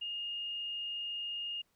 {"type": "tone with frequency modulation", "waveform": "sine", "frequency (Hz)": 2839, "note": "F7", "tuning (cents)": 28, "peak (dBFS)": -36, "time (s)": [0.01, 1.62], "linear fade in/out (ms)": 10, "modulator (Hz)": 45.9, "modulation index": 0.4, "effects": ["pink hiss -75 dBFS RMS until 1.75 s"]}